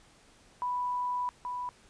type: tone pair in turn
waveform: sine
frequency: 987.8 / 987.8 Hz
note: B5 / B5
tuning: 0 / 0 cents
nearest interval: unison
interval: 0 cents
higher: neither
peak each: -29 / -33 dBFS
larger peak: first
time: 0.62-1.29 / 1.45-1.69 s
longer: first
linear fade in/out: 0 ms
effects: pink hiss -60 dBFS RMS until 1.89 s + resampled to 22050 Hz